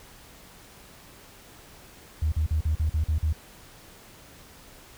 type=tone bursts; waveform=sine; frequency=77.78 Hz; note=D#2; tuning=in tune; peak=-20 dBFS; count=8; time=2.22-3.328 s; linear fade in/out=5 ms; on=100 ms; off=44 ms; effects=tanh soft clip ceiling -17 dBFS + pink hiss -50 dBFS RMS until 4.97 s

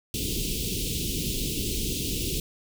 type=band-stop noise; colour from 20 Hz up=pink; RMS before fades=-29 dBFS; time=0.14-2.4 s; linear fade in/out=2 ms; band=440 to 2700 Hz; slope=48 dB/octave; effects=none

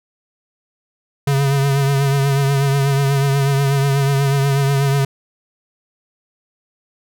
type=tone with vibrato; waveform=square; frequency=138.59 Hz; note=C#3; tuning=in tune; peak=-14 dBFS; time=1.27-5.05 s; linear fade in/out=5 ms; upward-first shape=triangle; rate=8.2 Hz; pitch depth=45 cents each way; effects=none

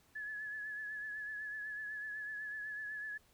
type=tone with vibrato; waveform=sine; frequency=1708 Hz; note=G#6; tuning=48 cents sharp; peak=-40 dBFS; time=0.15-3.18 s; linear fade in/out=10 ms; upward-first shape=triangle; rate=8 Hz; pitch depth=45 cents each way; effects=pink hiss -69 dBFS RMS until 3.33 s

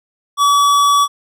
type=tone with hard clipping; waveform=sine; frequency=1142 Hz; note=D6; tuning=49 cents flat; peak=-11 dBFS; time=0.37-1.08 s; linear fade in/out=50 ms; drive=16 dB; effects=none

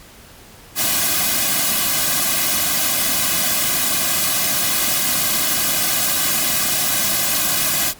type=noise with comb filter; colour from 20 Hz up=white; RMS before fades=-18 dBFS; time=0.75-7.94 s; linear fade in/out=50 ms; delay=2.2 ms; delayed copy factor=-1; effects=pink hiss -43 dBFS RMS until 7.99 s + MP3 96 kbps

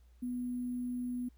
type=tone with sample-and-hold; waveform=sine; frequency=246.9 Hz; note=B3; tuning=in tune; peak=-34 dBFS; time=0.22-1.29 s; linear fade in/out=10 ms; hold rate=11025 Hz; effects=added 60 Hz sine -58 dBFS peak until 1.37 s + pink hiss -75 dBFS RMS until 1.37 s

